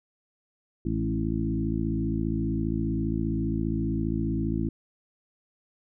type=harmonic tone with a mistuned harmonic; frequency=55 Hz; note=A1; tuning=in tune; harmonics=1 / 2 / 3 / 4 / 5 / 6; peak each=-32 / -32 / -32 / -32 / -32 / -32 dBFS; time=0.85-4.69 s; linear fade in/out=5 ms; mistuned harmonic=4; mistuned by=-17 cents; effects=none